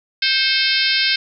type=harmonic tone with a mistuned harmonic; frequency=523.3 Hz; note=C5; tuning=in tune; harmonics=3 / 4 / 5 / 6 / 7 / 8 / 9 / 10; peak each=-23 / -23 / -23 / -23 / -23 / -23 / -23 / -23 dBFS; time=0.22-1.16 s; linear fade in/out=5 ms; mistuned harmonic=4; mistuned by=+61 cents; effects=none